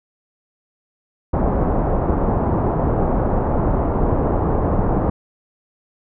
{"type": "low-pass noise", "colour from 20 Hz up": "pink", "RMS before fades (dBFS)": -18, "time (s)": [1.33, 5.1], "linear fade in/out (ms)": 5, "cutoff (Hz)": 970, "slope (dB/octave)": 24, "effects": []}